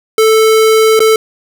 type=tone with dropouts; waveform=square; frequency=440 Hz; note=A4; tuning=in tune; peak=-6 dBFS; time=0.18-1.16 s; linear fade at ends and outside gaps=2 ms; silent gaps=0.993-1.003 s; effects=none